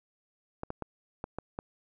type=clicks; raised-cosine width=1 ms; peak=-21 dBFS; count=6; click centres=0.634 / 0.704 / 0.823 / 1.241 / 1.386 / 1.589 s; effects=none